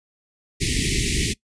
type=band-stop noise; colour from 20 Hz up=pink; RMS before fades=-22 dBFS; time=0.6-1.34 s; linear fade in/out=20 ms; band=420 to 1900 Hz; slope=96 dB/octave; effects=noise-tail reverb RT60 0.1 s tail -21 dB re dry + resampled to 22050 Hz